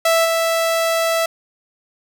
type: tone with level steps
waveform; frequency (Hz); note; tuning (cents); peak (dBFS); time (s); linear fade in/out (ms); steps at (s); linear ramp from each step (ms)
sawtooth; 659.3; E5; 0; -9 / -12; 0.05-1.26; 5; 0.24; 20
effects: none